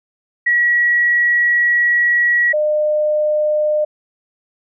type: tone pair in turn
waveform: sine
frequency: 1921 / 605.1 Hz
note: B6 / D#5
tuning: -48 / -48 cents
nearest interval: octave + minor sixth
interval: 2000 cents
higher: first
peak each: -11 / -13 dBFS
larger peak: first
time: 0.46-2.53 / 2.53-3.85 s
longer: first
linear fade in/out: 10 ms
effects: none